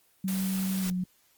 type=tone with pitch glide; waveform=sine; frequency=190 to 182.05 Hz; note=F#3 to F#3; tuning=+46 to -28 cents; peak=-27 dBFS; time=0.24-1.04 s; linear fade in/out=5 ms; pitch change=-74 cents; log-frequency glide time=0.81-0.89 s
type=noise; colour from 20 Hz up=white; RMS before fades=-37 dBFS; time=0.28-0.9 s; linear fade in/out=0 ms
effects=white hiss -65 dBFS RMS until 1.37 s + Opus 24 kbps